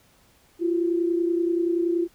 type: tone pair together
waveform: sine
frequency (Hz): 339.9 / 370.4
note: F4 / F#4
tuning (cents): -47 / +2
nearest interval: minor second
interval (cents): 149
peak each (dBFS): -21 / -28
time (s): 0.59-2.08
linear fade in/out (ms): 50
effects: pink hiss -59 dBFS RMS until 2.14 s